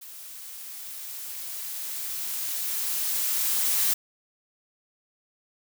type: noise with level ramp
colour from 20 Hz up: blue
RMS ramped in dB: -43 to -23 dBFS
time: 0.01-3.94 s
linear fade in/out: 10 ms
effects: none